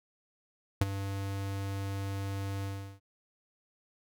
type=tone with ADSR envelope; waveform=square; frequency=98.3 Hz; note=G2; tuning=5 cents sharp; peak=-21 dBFS; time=0.81-3 s; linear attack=5 ms; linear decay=27 ms; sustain=-13 dB; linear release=360 ms; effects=none